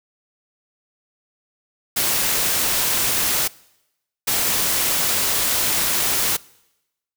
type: noise bursts at uneven times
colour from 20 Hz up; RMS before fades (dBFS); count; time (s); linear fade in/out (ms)
white; -20; 2; 1.96-3.48 / 4.27-6.37; 10
effects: noise-tail reverb RT60 0.9 s tail -23 dB re dry